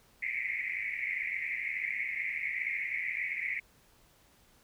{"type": "band-pass noise", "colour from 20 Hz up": "pink", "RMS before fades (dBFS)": -35, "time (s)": [0.22, 3.6], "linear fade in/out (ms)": 10, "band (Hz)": [2000, 2300], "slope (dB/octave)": 96, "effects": ["pink hiss -64 dBFS RMS until 4.63 s"]}